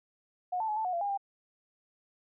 sine tone with pitch steps, 725 / 883 / 849 / 879 / 731 / 685 / 809 / 795 Hz, F#5 / A5 / G#5 / A5 / F#5 / F5 / G#5 / G5, -35 / +6 / +38 / -2 / -21 / -34 / -46 / +24 cents, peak -29 dBFS, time 0.52-1.176 s, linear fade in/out 10 ms, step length 82 ms, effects none

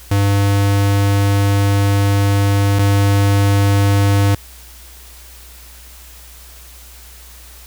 square tone pair in turn, 100 / 100 Hz, G2 / G2, +35 / +35 cents, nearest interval unison, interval 0 cents, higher neither, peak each -12 / -11 dBFS, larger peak second, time 0.11-2.79 / 2.79-4.35 s, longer first, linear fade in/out 5 ms, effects added 60 Hz sine -39 dBFS peak until 7.66 s + white hiss -41 dBFS RMS until 7.66 s

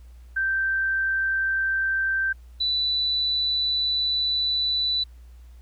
sine tone pair in turn, 1563 / 3973 Hz, G6 / B7, -6 / +10 cents, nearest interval octave + major third, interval 1616 cents, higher second, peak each -21 dBFS, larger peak neither, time 0.36-2.33 / 2.6-5.04 s, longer second, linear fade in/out 10 ms, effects added 60 Hz sine -43 dBFS peak until 5.61 s + pink hiss -63 dBFS RMS until 5.61 s

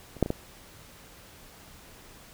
clicks, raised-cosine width 2 ms, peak -29 / -7 / -19 / -13 dBFS, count 4, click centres 0.167 / 0.227 / 0.261 / 0.304 s, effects pink hiss -51 dBFS RMS until 2.33 s

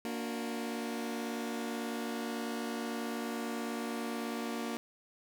sawtooth chord, Bb augmented, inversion none, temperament just, 233.1 / 291.4 / 364.2 Hz, Bb3 / D4 / F#4, 0 / -13 / -27 cents, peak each -33 / -38 / -39 dBFS, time 0.05-4.77 s, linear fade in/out 0 ms, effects none

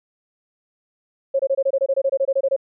sine tone bursts, 543 Hz, C#5, 36 cents flat, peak -15 dBFS, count 16, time 1.34-2.564 s, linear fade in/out 10 ms, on 54 ms, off 24 ms, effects none

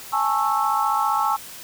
sine chord, A major seventh, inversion third, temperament just, 825 / 880 / 1100 / 1320 Hz, G#5 / A5 / C#6 / E6, -12 / 0 / -14 / +2 cents, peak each -24 dBFS, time 0.12-1.37 s, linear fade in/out 20 ms, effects white hiss -39 dBFS RMS until 1.63 s

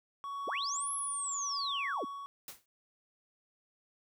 triangle tone with tremolo, 1119 Hz, C#6, 16 cents sharp, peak -34 dBFS, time 0.24-2.26 s, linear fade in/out 0 ms, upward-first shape sine, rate 0.83 Hz, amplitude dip 50%
sine linear two-way sweep, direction up then down, 181.9 to 11175 to 181.9 Hz, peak -34 dBFS, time 0.47-2.05 s, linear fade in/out 10 ms, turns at 0.93 s
white noise with exponential decay, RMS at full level -41 dBFS, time 2.48-2.66 s, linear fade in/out 2 ms, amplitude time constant 37 ms
effects none

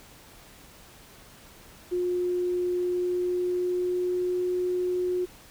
sine tone with pitch glide, 357.6 to 361.3 Hz, F4 to F#4, +41 to -41 cents, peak -24 dBFS, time 1.91-5.26 s, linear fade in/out 20 ms, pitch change +18 cents, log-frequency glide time 2.79-4.52 s, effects pink hiss -51 dBFS RMS until 5.5 s

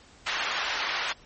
pink band-pass noise, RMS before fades -30 dBFS, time 0.26-1.13 s, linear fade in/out 10 ms, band 1100 to 3800 Hz, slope 12 dB/octave, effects pink hiss -54 dBFS RMS until 1.25 s + MP3 32 kbps

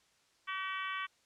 harmonic tone, 380.9 Hz, G4, 50 cents flat, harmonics 3 / 4 / 5 / 6 / 7 / 8 / 9, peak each -39 / -43 / -43 / -44 / -48 / -47 / -51 dBFS, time 0.47-1.07 s, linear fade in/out 20 ms, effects white hiss -70 dBFS RMS until 1.25 s + low-pass 7000 Hz 12 dB/octave

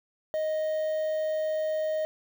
triangle tone with quantisation, 622.3 Hz, D#5, in tune, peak -24 dBFS, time 0.34-2.05 s, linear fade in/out 0 ms, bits 8, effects none

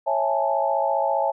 sine chord, A major seventh, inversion first, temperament just, 550 / 660 / 825 / 880 Hz, C#5 / E5 / G#5 / A5, -14 / +2 / -12 / 0 cents, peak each -25 dBFS, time 0.06-1.32 s, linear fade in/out 20 ms, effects none

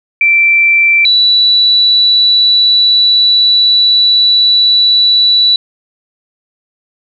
sine tone pair in turn, 2342 / 3948 Hz, D7 / B7, -5 / -1 cents, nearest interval major sixth, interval 904 cents, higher second, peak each -5 dBFS, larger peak neither, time 0.21-1.05 / 1.05-5.56 s, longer second, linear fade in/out 2 ms, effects none

